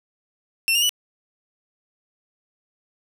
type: tone with pitch steps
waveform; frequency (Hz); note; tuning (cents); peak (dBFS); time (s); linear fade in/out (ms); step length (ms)
sawtooth; 2700 / 2824 / 2955; E7 / F7 / F#7; +41 / +19 / -3; -14; 0.68-0.893; 0; 71
effects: none